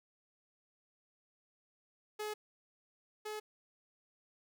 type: tone pair in turn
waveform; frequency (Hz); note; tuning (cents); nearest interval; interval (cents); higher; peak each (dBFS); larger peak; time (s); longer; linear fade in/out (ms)
sawtooth; 423.9 / 426.3; G#4 / G#4; +35 / +45; unison; 10; second; -34 / -36; first; 2.19-2.34 / 3.25-3.4; neither; 10
effects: none